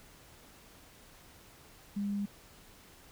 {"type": "tone", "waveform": "sine", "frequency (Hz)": 202.3, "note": "G#3", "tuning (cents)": -45, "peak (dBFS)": -31, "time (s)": [1.96, 2.26], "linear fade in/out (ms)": 10, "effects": ["pink hiss -57 dBFS RMS until 3.11 s"]}